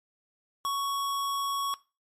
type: tone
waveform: square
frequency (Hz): 1113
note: C#6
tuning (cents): +7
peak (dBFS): -28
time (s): 0.65-1.74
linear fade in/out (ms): 0
effects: noise-tail reverb RT60 0.3 s tail -20 dB re dry + MP3 64 kbps